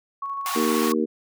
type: tone with tremolo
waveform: sine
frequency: 1108.7 Hz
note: C#6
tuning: in tune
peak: -26 dBFS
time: 0.22-0.94 s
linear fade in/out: 5 ms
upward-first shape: square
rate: 13 Hz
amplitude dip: 25%
type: high-pass noise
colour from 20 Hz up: pink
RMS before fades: -30 dBFS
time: 0.46-0.92 s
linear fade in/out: 0 ms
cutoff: 680 Hz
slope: 96 dB/octave
type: harmonic tone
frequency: 77.78 Hz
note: D#2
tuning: in tune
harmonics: 3 / 4 / 5 / 6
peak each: -24 / -25 / -26 / -27 dBFS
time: 0.55-1.06 s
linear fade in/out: 20 ms
effects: none